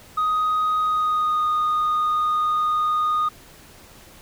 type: tone with pitch glide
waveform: sine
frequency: 1251 to 1232.4 Hz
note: D#6 to D#6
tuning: +9 to -17 cents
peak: -16 dBFS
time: 0.17-3.29 s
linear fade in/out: 10 ms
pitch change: -26 cents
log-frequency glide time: 0.83-1.47 s
effects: tanh soft clip ceiling -17 dBFS + pink hiss -47 dBFS RMS until 4.21 s